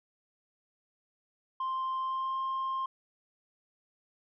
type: tone with pitch glide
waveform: sine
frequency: 1048 to 1059 Hz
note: C6 to C6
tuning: +2 to +21 cents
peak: -28 dBFS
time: 1.6-2.86 s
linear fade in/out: 5 ms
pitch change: +19 cents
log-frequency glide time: 1.97-2.4 s
effects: tanh soft clip ceiling -29 dBFS